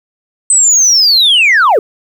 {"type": "linear sweep", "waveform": "sine", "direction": "down", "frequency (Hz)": [8210, 370], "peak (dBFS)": -3, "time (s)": [0.5, 1.79], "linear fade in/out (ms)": 2, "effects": ["tanh soft clip ceiling -3 dBFS", "7-bit"]}